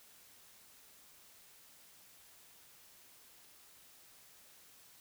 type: silence
effects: white hiss -61 dBFS RMS until 5 s